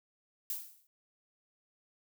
violet noise with exponential decay, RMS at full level -34 dBFS, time 0.5-0.87 s, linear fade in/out 1 ms, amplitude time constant 80 ms, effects none

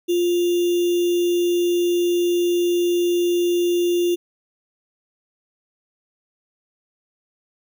sine tone with sample-and-hold, 350 Hz, F4, 4 cents sharp, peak -16 dBFS, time 0.08-4.16 s, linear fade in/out 20 ms, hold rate 3150 Hz, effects none

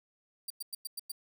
10% pulse tone bursts, 4699 Hz, D8, in tune, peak -29 dBFS, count 6, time 0.48-1.118 s, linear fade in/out 5 ms, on 23 ms, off 100 ms, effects none

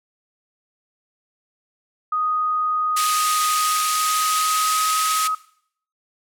sine tone with pitch glide, 1244.5 to 1265.5 Hz, D#6 to D#6, 0 to +29 cents, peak -19 dBFS, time 2.12-5.35 s, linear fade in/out 5 ms, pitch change +29 cents, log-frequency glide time 3.47-5.05 s
white band-pass noise, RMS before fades -25 dBFS, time 2.96-5.28 s, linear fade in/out 10 ms, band 1700 to 11000 Hz, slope 24 dB/octave
effects noise-tail reverb RT60 0.6 s tail -17 dB re dry

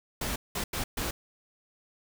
pink noise bursts at uneven times, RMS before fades -32 dBFS, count 4, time 0.21-0.36 / 0.55-0.64 / 0.73-0.84 / 0.97-1.11 s, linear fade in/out 5 ms, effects none

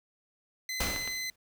20% pulse tone, 2037 Hz, C7, 47 cents flat, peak -28 dBFS, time 0.69-1.3 s, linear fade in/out 2 ms
pink noise with exponential decay, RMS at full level -29 dBFS, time 0.8-1.36 s, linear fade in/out 5 ms, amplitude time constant 120 ms
clicks, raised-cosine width 0.3 ms, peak -22 dBFS, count 4, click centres 0.87 / 0.9 / 0.962 / 1.076 s
effects none

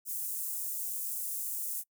white high-pass noise, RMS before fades -36 dBFS, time 0.05-1.84 s, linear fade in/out 50 ms, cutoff 7800 Hz, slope 24 dB/octave, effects noise-tail reverb RT60 0.1 s tail -25 dB re dry

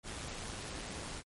pink noise with amplitude modulation, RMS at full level -41 dBFS, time 0.03-1.23 s, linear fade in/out 50 ms, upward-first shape sine, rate 111 Hz, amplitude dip 40%, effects MP3 48 kbps

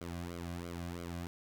sawtooth tone with flanger, 86.3 Hz, F2, 20 cents flat, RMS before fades -42 dBFS, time 0.01-1.27 s, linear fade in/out 0 ms, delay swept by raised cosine 1.1 to 2.3 ms, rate 3 Hz, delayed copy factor -1, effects none

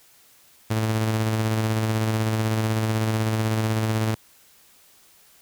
sawtooth tone with tremolo, 110 Hz, A2, in tune, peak -16 dBFS, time 0.7-4.15 s, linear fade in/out 10 ms, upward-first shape square, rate 16 Hz, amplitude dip 25%, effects white hiss -55 dBFS RMS until 5.41 s

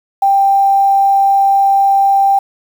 sine tone with quantisation, 788 Hz, G5, 9 cents sharp, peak -7 dBFS, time 0.22-2.39 s, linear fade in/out 5 ms, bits 6, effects none

